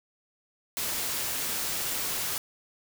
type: noise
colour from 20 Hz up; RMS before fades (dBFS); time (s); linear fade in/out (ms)
white; -31; 0.77-2.38; 0
effects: none